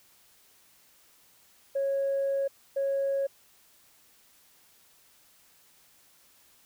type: tone bursts at uneven times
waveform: sine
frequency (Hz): 550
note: C#5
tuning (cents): -14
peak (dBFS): -24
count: 2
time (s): 1.75-2.48 / 2.76-3.27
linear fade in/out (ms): 10
effects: tanh soft clip ceiling -22 dBFS + white hiss -61 dBFS RMS until 6.65 s